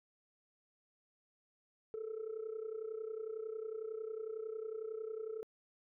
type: tone with amplitude modulation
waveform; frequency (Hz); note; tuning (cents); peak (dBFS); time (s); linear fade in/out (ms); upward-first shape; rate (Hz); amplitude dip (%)
sine; 440; A4; 0; -35; 1.94-5.43; 0; sine; 31; 80
effects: tanh soft clip ceiling -35 dBFS